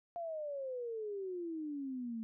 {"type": "exponential sweep", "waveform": "sine", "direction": "down", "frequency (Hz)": [698.5, 220], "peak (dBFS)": -38, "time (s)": [0.16, 2.23], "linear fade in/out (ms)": 0, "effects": []}